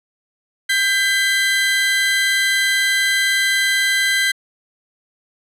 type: tone pair together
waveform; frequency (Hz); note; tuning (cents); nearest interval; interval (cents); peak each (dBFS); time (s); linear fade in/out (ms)
30% pulse; 1584 / 2015; G6 / B6; +18 / +34; major third; 416; -15; 0.69-4.32; 10
effects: low-pass 12000 Hz 12 dB/octave